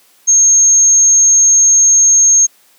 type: tone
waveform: sine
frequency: 6460 Hz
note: G#8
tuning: 49 cents flat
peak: -5 dBFS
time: 0.27-2.47 s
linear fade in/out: 20 ms
effects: white hiss -50 dBFS RMS until 2.78 s + high-pass 200 Hz 12 dB/octave